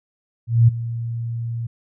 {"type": "tone with ADSR envelope", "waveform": "sine", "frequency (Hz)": 116.54, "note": "A#2", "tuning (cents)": 0, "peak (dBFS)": -7, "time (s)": [0.47, 1.67], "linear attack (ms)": 210, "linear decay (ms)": 14, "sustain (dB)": -16, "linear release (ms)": 8, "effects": []}